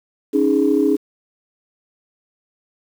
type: chord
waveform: sine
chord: C# suspended second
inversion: none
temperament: equal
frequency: 277.2 / 311.1 / 415.3 Hz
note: C#4 / D#4 / G#4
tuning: 0 / 0 / 0 cents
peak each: -17 dBFS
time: 0.33-0.97 s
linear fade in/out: 20 ms
effects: tanh soft clip ceiling -4 dBFS + 7-bit